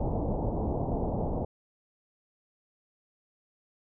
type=low-pass noise; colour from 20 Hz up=pink; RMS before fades=-30 dBFS; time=0-1.45 s; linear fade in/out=5 ms; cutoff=860 Hz; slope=48 dB/octave; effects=none